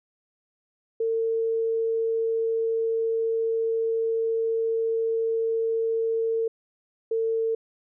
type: tone pair in turn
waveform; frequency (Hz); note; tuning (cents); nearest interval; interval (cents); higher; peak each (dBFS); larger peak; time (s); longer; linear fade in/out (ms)
sine; 452.4 / 450.6; A4 / A4; +48 / +41; unison; 7; first; -22; neither; 1-6.48 / 7.11-7.55; first; 5
effects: none